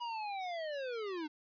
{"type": "linear sweep", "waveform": "square", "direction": "down", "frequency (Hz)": [971, 293.6], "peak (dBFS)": -38, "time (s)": [0, 1.28], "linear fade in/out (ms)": 20, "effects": ["resampled to 11025 Hz", "12-bit"]}